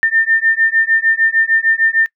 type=beating tone pair; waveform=sine; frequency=1800 / 1806.6 Hz; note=A6 / A6; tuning=+39 / +45 cents; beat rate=6.6 Hz; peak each=-14 dBFS; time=0.03-2.06 s; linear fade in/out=0 ms; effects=noise-tail reverb RT60 0.1 s tail -23 dB re dry